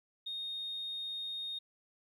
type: tone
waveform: sine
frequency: 3702 Hz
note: A#7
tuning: 13 cents flat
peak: -36 dBFS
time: 0.26-1.59 s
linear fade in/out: 10 ms
effects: tanh soft clip ceiling -33 dBFS + 13-bit